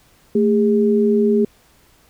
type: tone pair together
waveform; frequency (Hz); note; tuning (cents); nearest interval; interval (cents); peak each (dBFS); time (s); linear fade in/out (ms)
sine; 221.8 / 408; A3 / G#4; +14 / -31; major seventh; 1055; -15; 0.35-1.45; 5
effects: pink hiss -54 dBFS RMS until 2.09 s